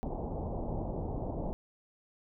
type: low-pass noise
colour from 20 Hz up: pink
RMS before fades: -36 dBFS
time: 0.03-1.53 s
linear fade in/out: 0 ms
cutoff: 870 Hz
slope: 48 dB/octave
effects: none